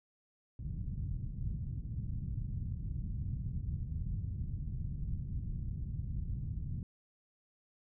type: low-pass noise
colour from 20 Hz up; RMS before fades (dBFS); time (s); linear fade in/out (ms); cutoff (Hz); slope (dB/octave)
white; -38; 0.59-6.83; 2; 140; 24
effects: none